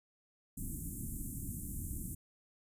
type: band-stop noise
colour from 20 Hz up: pink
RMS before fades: -41 dBFS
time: 0.57-2.15 s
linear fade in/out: 5 ms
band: 300 to 7800 Hz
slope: 48 dB/octave
effects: resampled to 32000 Hz